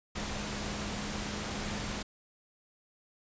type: tone in noise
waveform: sine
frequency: 206.9 Hz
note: G#3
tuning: 6 cents flat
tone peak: -41 dBFS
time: 0.15-2.03 s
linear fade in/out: 10 ms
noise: pink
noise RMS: -37 dBFS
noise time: 0.15-2.03 s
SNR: -7 dB
effects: resampled to 16000 Hz